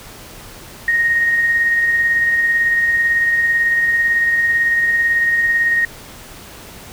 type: tone with tremolo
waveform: sine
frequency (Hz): 1864.7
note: A#6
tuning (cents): 0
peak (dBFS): -11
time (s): 0.88-5.85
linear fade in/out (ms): 2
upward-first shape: sine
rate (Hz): 18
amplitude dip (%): 30
effects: pink hiss -37 dBFS RMS until 6.92 s